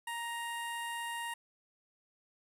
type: tone with notch filter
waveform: 15% pulse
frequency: 936 Hz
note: A#5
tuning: 7 cents sharp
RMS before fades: -39 dBFS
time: 0.07-1.34 s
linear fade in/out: 5 ms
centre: 4400 Hz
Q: 0.96
effects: resampled to 32000 Hz + 11-bit